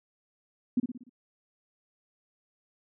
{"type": "tone with echo", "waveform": "sine", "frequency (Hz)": 246.9, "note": "B3", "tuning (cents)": 0, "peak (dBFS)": -21, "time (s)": [0.77, 0.8], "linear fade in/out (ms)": 5, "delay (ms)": 59, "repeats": 5, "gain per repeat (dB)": -6, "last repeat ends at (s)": 1.095, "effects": []}